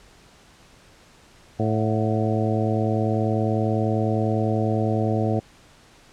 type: harmonic tone with a mistuned harmonic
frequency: 110 Hz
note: A2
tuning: in tune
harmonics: 1 / 2 / 3 / 4 / 5 / 6 / 7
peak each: -23 / -26 / -28 / -29 / -30 / -31 / -31 dBFS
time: 1.59-5.4 s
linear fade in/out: 10 ms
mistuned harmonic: 7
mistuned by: -68 cents
effects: pink hiss -52 dBFS RMS until 6.12 s + low-pass 8000 Hz 12 dB/octave